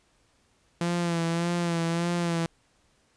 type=tone with vibrato; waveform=sawtooth; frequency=170 Hz; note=F3; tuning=46 cents flat; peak=-21 dBFS; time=0.81-2.46 s; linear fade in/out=2 ms; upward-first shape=sine; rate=1.7 Hz; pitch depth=39 cents each way; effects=pink hiss -66 dBFS RMS until 3.16 s + resampled to 22050 Hz